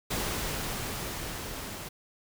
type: noise with level ramp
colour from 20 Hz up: pink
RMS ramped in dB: -31 to -40 dBFS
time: 0.1-1.89 s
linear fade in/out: 10 ms
effects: none